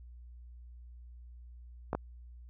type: clicks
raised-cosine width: 1 ms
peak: -18 dBFS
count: 2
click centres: 1.931 / 1.95 s
effects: added 60 Hz sine -48 dBFS peak until 2.49 s